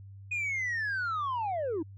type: linear sweep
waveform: sine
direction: down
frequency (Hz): 2489 to 293.7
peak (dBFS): -27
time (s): 0.31-1.83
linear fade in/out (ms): 10
effects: tanh soft clip ceiling -28 dBFS + added 98 Hz sine -45 dBFS peak until 1.97 s